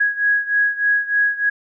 sine beating tone pair, 1659 / 1662.3 Hz, G#6 / G#6, -2 / +1 cents, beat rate 3.3 Hz, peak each -17 / -20 dBFS, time 0-1.5 s, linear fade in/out 10 ms, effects none

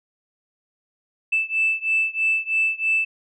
sine beating tone pair, 2637 / 2640.1 Hz, E7 / E7, 0 / +2 cents, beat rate 3.1 Hz, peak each -21 / -22 dBFS, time 1.32-3.05 s, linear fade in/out 10 ms, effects tanh soft clip ceiling -11 dBFS

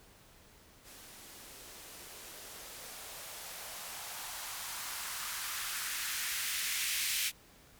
violet noise with band-pass filter sweep, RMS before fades -40 dBFS, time 0.83-7.32 s, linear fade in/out 50 ms, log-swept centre 230 to 2500 Hz, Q 1.7, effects pink hiss -60 dBFS RMS until 7.79 s

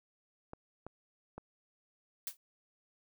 clicks, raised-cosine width 1 ms, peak -30 dBFS, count 3, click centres 0.534 / 0.866 / 1.38 s
blue noise with exponential decay, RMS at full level -34 dBFS, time 2.27-2.37 s, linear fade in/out 2 ms, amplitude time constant 21 ms
effects none

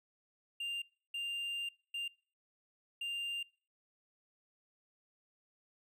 triangle tone bursts at uneven times, 2794 Hz, F7, in tune, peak -35 dBFS, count 4, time 0.6-0.82 / 1.14-1.69 / 1.94-2.08 / 3.01-3.43 s, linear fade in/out 5 ms, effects noise-tail reverb RT60 0.5 s tail -26 dB re dry

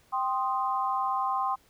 sine chord, C minor, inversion second, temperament equal, 784 / 1046.5 / 1244.5 Hz, G5 / C6 / Eb6, 0 / 0 / 0 cents, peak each -30 / -28 / -34 dBFS, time 0.12-1.56 s, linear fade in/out 20 ms, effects pink hiss -63 dBFS RMS until 1.69 s

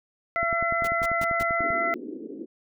harmonic tone, 676 Hz, E5, 43 cents sharp, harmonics 1 / 2 / 3, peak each -27 / -27 / -27 dBFS, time 0.36-1.94 s, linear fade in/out 0 ms
click train, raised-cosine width 3 ms, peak -23 dBFS, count 14, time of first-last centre 0.43-1.705 s, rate 10.2 Hz
pink noise bursts, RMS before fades -36 dBFS, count 4, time 0.84-1.43 s, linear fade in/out 5 ms, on 35 ms, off 150 ms
pink band-pass noise, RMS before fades -37 dBFS, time 1.59-2.46 s, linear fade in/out 20 ms, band 240 to 420 Hz, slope 48 dB/octave
effects none

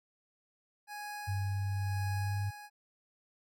25% pulse tone with tremolo, 830.6 Hz, G#5, in tune, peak -36 dBFS, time 0.87-2.7 s, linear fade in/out 50 ms, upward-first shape sine, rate 0.99 Hz, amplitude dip 55%
sine tone with pitch glide, 98.4 to 100.12 Hz, G2 to G2, +7 to +37 cents, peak -31 dBFS, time 1.27-2.51 s, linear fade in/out 20 ms, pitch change +30 cents, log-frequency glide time 2.1-2.33 s
effects none

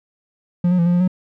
triangle tone with pitch steps, 175.9 / 181.1 / 169.9 / 175.4 / 176.5 / 183.4 Hz, F3 / F#3 / F3 / F3 / F3 / F#3, +13 / -37 / -47 / +8 / +19 / -15 cents, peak -11 dBFS, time 0.64-1.078 s, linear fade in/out 5 ms, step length 73 ms, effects none

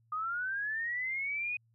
sine linear sweep, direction up, 1218 to 2497 Hz, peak -32 dBFS, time 0.12-1.57 s, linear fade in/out 5 ms, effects added 114 Hz sine -66 dBFS peak until 1.74 s

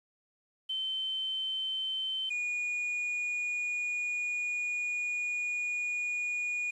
sine / triangle tone pair in turn, 3084 / 2448 Hz, G7 / D#7, -29 / -29 cents, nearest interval major third, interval 400 cents, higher first, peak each -31 / -29 dBFS, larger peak second, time 0.69-2.3 / 2.3-6.71 s, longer second, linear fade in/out 10 ms, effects resampled to 24000 Hz + 10-bit

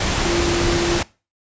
sine tone in noise, 344.1 Hz, F4, 26 cents flat, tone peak -20 dBFS, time 0.25-0.99 s, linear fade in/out 5 ms, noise pink, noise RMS -20 dBFS, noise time 0-1.03 s, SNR -3 dB, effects noise-tail reverb RT60 0.3 s tail -21 dB re dry + resampled to 16000 Hz

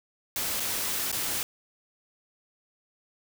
white noise with dropouts, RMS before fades -30 dBFS, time 0.36-1.43 s, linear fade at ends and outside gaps 1 ms, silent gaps 0.599-0.603 / 1.116-1.126 s, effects none

